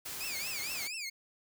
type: noise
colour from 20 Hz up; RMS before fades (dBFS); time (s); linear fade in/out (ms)
white; -41; 0.05-0.88; 10
type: tone with vibrato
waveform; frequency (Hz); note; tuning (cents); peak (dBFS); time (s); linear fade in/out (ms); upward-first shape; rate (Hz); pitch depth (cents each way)
20% pulse; 2397; D7; +35; -32; 0.2-1.1; 10; triangle; 4.3; 230
effects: none